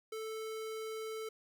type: tone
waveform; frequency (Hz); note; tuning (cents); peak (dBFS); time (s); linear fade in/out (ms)
square; 440; A4; 0; -40; 0.12-1.29; 5
effects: none